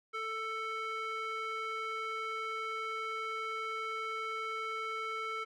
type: tone with band-pass filter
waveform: square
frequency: 442.5 Hz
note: A4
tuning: 10 cents sharp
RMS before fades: -38 dBFS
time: 0.13-5.45 s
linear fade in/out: 20 ms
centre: 1700 Hz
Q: 3.9
effects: none